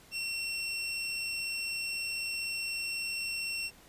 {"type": "tone", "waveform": "25% pulse", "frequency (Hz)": 2719, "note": "F7", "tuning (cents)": -47, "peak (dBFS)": -29, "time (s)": [0.11, 3.71], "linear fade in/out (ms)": 50, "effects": ["pink hiss -57 dBFS RMS until 3.88 s", "resampled to 32000 Hz"]}